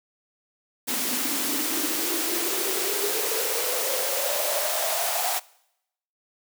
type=noise with high-pass filter sweep; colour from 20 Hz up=white; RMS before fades=-26 dBFS; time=0.87-5.4 s; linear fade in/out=20 ms; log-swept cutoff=240 to 740 Hz; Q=9.4; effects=noise-tail reverb RT60 0.8 s tail -22 dB re dry